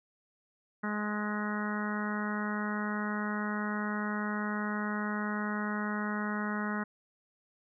harmonic tone, 209.7 Hz, G#3, 17 cents sharp, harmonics 1 / 2 / 3 / 4 / 5 / 6 / 7 / 8 / 9, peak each -33 / -43 / -45 / -44 / -42 / -41 / -40 / -46 / -42 dBFS, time 0.83-6.84 s, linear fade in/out 10 ms, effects none

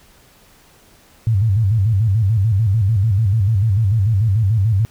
sine tone with vibrato, 104.4 Hz, G#2, 10 cents sharp, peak -12 dBFS, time 1.27-4.85 s, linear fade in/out 0 ms, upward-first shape square, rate 6.8 Hz, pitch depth 140 cents each way, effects pink hiss -50 dBFS RMS until 4.9 s

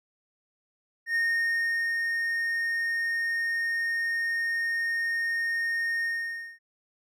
triangle tone with ADSR envelope, 1844 Hz, A#6, 19 cents flat, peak -21 dBFS, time 1.06-6.59 s, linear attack 91 ms, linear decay 790 ms, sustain -3 dB, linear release 550 ms, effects none

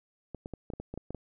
clicks, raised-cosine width 2 ms, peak -25 dBFS, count 10, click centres 0.347 / 0.459 / 0.537 / 0.702 / 0.736 / 0.8 / 0.94 / 0.976 / 1.106 / 1.147 s, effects none

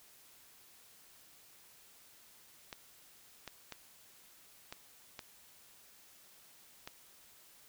clicks, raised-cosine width 0.2 ms, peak -26 dBFS, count 6, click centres 2.728 / 3.477 / 3.723 / 4.725 / 5.192 / 6.875 s, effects white hiss -61 dBFS RMS until 7.68 s

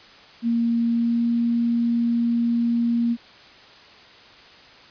sine tone with pitch glide, 233.1 to 234.9 Hz, A#3 to A#3, 0 to +13 cents, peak -18 dBFS, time 0.42-3.17 s, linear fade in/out 50 ms, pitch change +13 cents, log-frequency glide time 0.89-1.27 s, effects white hiss -47 dBFS RMS until 4.9 s + resampled to 11025 Hz

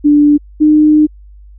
sine tone pair in turn, 293.7 / 304.2 Hz, D4 / D#4, 0 / -39 cents, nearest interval minor second, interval 61 cents, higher second, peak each -4 dBFS, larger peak neither, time 0.04-0.38 / 0.6-1.07 s, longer second, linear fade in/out 20 ms, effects added 50 Hz sine -34 dBFS peak until 1.58 s

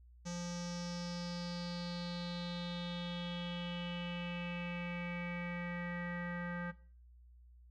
square tone with low-pass filter sweep, 174.61 Hz, F3, in tune, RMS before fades -41 dBFS, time 0.25-6.72 s, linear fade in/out 20 ms, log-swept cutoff 6200 to 1700 Hz, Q 5.8, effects noise-tail reverb RT60 0.4 s tail -17 dB re dry + added 60 Hz sine -57 dBFS peak until 7.7 s

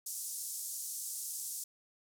white band-pass noise, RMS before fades -41 dBFS, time 0.06-1.64 s, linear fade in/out 5 ms, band 6000 to 12000 Hz, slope 24 dB/octave, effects none

